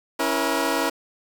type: chord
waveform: 15% pulse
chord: A# diminished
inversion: first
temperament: equal with one note detuned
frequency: 277.2 / 329.6 / 476.2 Hz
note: C#4 / E4 / A#4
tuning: 0 / 0 / +37 cents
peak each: -19 dBFS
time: 0.19-0.9 s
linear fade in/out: 10 ms
effects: 7-bit